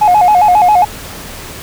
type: tone with vibrato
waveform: sine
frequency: 779 Hz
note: G5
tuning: 11 cents flat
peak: -3 dBFS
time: 0.01-0.85 s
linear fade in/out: 10 ms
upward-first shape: square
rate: 7.4 Hz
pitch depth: 140 cents each way
effects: tanh soft clip ceiling -2 dBFS + pink hiss -28 dBFS RMS until 1.62 s